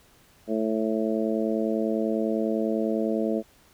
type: harmonic tone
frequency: 110 Hz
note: A2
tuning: in tune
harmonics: 2 / 3 / 4 / 5 / 6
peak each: -27 / -29 / -30 / -31 / -32 dBFS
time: 0.47-3.43 s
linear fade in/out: 50 ms
effects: pink hiss -58 dBFS RMS until 3.73 s